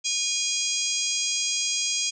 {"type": "harmonic tone", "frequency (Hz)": 816, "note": "G#5", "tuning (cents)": -31, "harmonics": [3, 4, 5, 6, 7, 8, 9, 10], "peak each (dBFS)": [-33, -31, -38, -30, -34, -28, -35, -39], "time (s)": [0.04, 2.11], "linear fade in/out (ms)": 20, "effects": []}